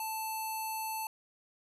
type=tone with low-pass filter; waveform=square; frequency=880 Hz; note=A5; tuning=in tune; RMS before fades=-37 dBFS; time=0-1.07 s; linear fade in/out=2 ms; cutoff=11000 Hz; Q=9.7; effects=none